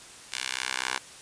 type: tone with high-pass filter sweep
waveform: 10% pulse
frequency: 64 Hz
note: C2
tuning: 38 cents flat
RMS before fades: -32 dBFS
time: 0.32-0.98 s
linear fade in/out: 5 ms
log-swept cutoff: 2600 to 1200 Hz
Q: 0.91
effects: white hiss -47 dBFS RMS until 1.21 s + resampled to 22050 Hz